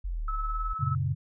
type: linear two-way sweep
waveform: sine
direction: down then up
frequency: 46.88 to 35 to 40.68 Hz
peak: -29 dBFS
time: 0.04-0.74 s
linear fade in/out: 10 ms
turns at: 0.28 s
type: tone with tremolo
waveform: sine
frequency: 1300 Hz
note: E6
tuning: 24 cents flat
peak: -29 dBFS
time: 0.28-0.95 s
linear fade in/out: 2 ms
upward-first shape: triangle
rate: 19 Hz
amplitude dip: 55%
type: chord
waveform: sine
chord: F# major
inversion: none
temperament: equal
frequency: 92.5 / 116.54 / 138.59 Hz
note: F#2 / A#2 / C#3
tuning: 0 / 0 / 0 cents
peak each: -31 / -31 / -28 dBFS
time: 0.79-1.15 s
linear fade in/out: 20 ms
effects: none